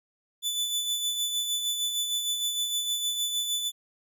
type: tone with tremolo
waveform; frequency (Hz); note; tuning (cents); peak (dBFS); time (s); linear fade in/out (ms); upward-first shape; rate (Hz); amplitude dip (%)
sawtooth; 3488; A7; -16; -22; 0.42-3.72; 50; sine; 6.5; 45
effects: none